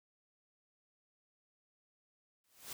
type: noise with exponential growth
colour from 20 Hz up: white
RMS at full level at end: -42 dBFS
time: 2.44-2.73 s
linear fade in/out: 2 ms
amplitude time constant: 63 ms
effects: none